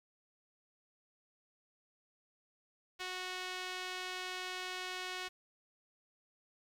sawtooth tone with band-pass filter, 367.7 Hz, F#4, 11 cents flat, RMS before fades -42 dBFS, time 2.99-5.29 s, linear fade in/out 20 ms, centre 3000 Hz, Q 0.89, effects 10-bit

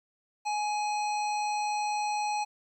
harmonic tone with a mistuned harmonic, 838 Hz, G#5, 15 cents sharp, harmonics 1 / 3 / 5 / 7 / 9, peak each -28 / -38 / -42 / -45 / -47 dBFS, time 0.45-2.45 s, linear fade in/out 20 ms, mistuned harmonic 9, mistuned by +44 cents, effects 11-bit

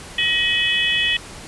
sine tone cluster, 1901 / 2549 / 3018 / 3369 Hz, A#6 / D#7 / F#7 / G#7, +33 / +41 / +34 / +24 cents, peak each -22 dBFS, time 0.18-1.17 s, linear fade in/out 5 ms, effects pink hiss -37 dBFS RMS until 1.47 s + resampled to 24000 Hz

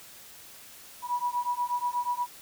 sine beating tone pair, 970 / 978.3 Hz, B5 / B5, -31 / -17 cents, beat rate 8.3 Hz, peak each -30 dBFS, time 1.02-2.27 s, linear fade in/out 50 ms, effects white hiss -49 dBFS RMS until 2.41 s

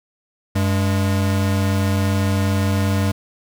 square tone pair together, 96.4 / 204.1 Hz, G2 / G#3, -28 / -30 cents, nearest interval octave + minor second, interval 1298 cents, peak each -18 / -23 dBFS, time 0.55-3.12 s, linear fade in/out 10 ms, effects none

